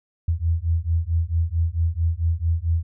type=beating tone pair; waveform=sine; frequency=81 / 85.5 Hz; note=E2 / F2; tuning=-30 / -36 cents; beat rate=4.5 Hz; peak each=-22 dBFS; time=0.28-2.83 s; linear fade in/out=5 ms; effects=none